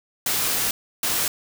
white noise bursts at uneven times, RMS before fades -23 dBFS, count 2, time 0.26-0.71 / 1.03-1.28 s, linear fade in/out 2 ms, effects none

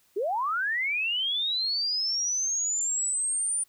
sine linear sweep, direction up, 360.9 to 9360 Hz, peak -25 dBFS, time 0.16-3.64 s, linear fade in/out 10 ms, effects white hiss -65 dBFS RMS until 3.68 s

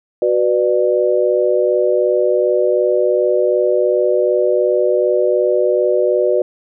sine chord, B minor, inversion second, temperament equal with one note detuned, 370 / 493.9 / 596.6 Hz, F#4 / B4 / D5, 0 / 0 / +27 cents, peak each -16 dBFS, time 0.22-6.42 s, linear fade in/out 2 ms, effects none

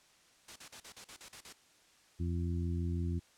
white noise bursts, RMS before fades -48 dBFS, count 9, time 0.48-1.528 s, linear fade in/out 5 ms, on 80 ms, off 41 ms
harmonic tone, 86 Hz, F2, 26 cents flat, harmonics 1 / 2 / 3 / 4, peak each -33 / -39 / -43 / -45 dBFS, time 2.19-3.2 s, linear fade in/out 20 ms
effects white hiss -65 dBFS RMS until 3.37 s + low-pass 8000 Hz 12 dB/octave

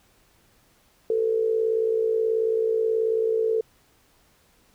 sine tone with amplitude modulation, 446.3 Hz, A4, 25 cents sharp, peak -17 dBFS, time 1.1-3.61 s, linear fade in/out 2 ms, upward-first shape sine, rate 58.5 Hz, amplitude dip 65%, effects pink hiss -61 dBFS RMS until 4.74 s

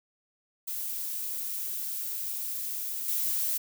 violet noise with level steps, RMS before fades -34 / -29 dBFS, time 0.67-3.58 s, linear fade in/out 10 ms, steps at 3.08 s, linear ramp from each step 2 ms, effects none

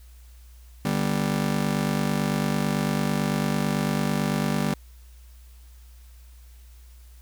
40% pulse chord, G major, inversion second, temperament just, 147 / 196 / 245 Hz, D3 / G3 / B3, +2 / 0 / -14 cents, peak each -27 / -25 / -28 dBFS, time 0.85-4.74 s, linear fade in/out 2 ms, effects added 60 Hz sine -45 dBFS peak until 7.21 s + white hiss -59 dBFS RMS until 7.21 s

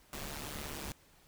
pink noise with amplitude modulation, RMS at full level -39 dBFS, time 0.13-0.92 s, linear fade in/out 2 ms, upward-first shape sine, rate 145 Hz, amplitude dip 75%, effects pink hiss -64 dBFS RMS until 1.27 s

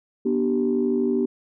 sine tone cluster, 242.9 / 295 / 386.8 Hz, B3 / D4 / G4, -29 / +8 / -23 cents, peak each -22 / -26 / -22 dBFS, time 0.25-1.26 s, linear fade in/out 10 ms, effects tanh soft clip ceiling -11 dBFS

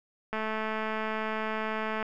click train, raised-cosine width 0.5 ms, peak -18 dBFS, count 371, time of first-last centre 0.33-2.027 s, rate 218 Hz, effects none

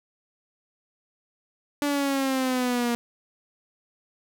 sawtooth exponential sweep, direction down, 290.8 to 235.8 Hz, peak -19 dBFS, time 1.82-2.95 s, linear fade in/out 0 ms, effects none

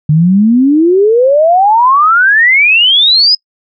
sine exponential sweep, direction up, 146.83 to 5110 Hz, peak -4 dBFS, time 0.09-3.35 s, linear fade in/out 5 ms, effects noise-tail reverb RT60 0.1 s tail -26 dB re dry

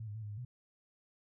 sine tone with pitch steps, 111 / 103.4 / 111 / 104.4 / 103.5 / 123.6 Hz, A2 / G#2 / A2 / G#2 / G#2 / B2, +16 / -7 / +16 / +10 / -5 / +2 cents, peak -40 dBFS, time 0-0.45 s, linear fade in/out 5 ms, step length 75 ms, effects none

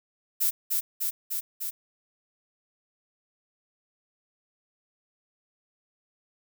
violet noise with echo, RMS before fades -24 dBFS, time 0.4-0.51 s, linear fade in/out 20 ms, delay 300 ms, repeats 4, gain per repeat -2 dB, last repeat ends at 1.71 s, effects none

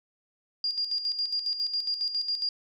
sine tone with tremolo, 4814 Hz, D8, 42 cents sharp, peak -25 dBFS, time 0.64-2.49 s, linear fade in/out 2 ms, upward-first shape square, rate 7.3 Hz, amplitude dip 60%, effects none

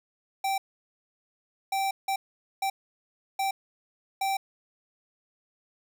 square tone bursts at uneven times, 779 Hz, G5, 11 cents flat, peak -26 dBFS, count 6, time 0.44-0.58 / 1.72-1.91 / 2.08-2.16 / 2.62-2.7 / 3.39-3.51 / 4.21-4.37 s, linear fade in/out 5 ms, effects none

